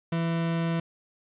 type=tone; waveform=40% pulse; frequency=166.4 Hz; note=E3; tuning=17 cents sharp; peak=-24 dBFS; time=0.12-0.8 s; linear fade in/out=5 ms; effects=resampled to 8000 Hz + 10-bit